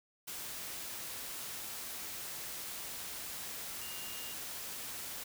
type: tone in noise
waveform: sine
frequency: 2825 Hz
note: F7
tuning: 19 cents sharp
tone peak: -49 dBFS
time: 3.81-4.34 s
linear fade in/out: 10 ms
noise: white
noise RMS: -43 dBFS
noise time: 0.27-5.24 s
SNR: -9 dB
effects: none